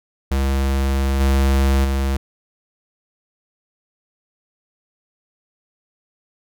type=tone with level steps; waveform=square; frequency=67.7 Hz; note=C#2; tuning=40 cents flat; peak=-17 / -14 / -18 dBFS; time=0.31-2.17 s; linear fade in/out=5 ms; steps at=1.2 / 1.84 s; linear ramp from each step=10 ms; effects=none